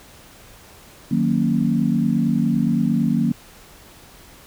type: chord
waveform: sine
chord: D# minor seventh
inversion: none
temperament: equal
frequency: 155.56 / 185 / 233.1 / 277.2 Hz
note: D#3 / F#3 / A#3 / C#4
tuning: 0 / 0 / 0 / 0 cents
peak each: -23 / -22 / -19 / -25 dBFS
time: 1.11-3.32 s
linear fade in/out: 5 ms
effects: pink hiss -46 dBFS RMS until 4.46 s